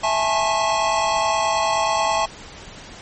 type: chord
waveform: square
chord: A major seventh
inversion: second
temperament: equal with one note detuned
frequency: 659.3 / 830.6 / 880 / 1085.3 Hz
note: E5 / G#5 / A5 / C#6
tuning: 0 / 0 / 0 / -37 cents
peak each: -24 dBFS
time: 0.03-2.26 s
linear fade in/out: 10 ms
effects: pink hiss -39 dBFS RMS until 3.01 s + MP3 32 kbps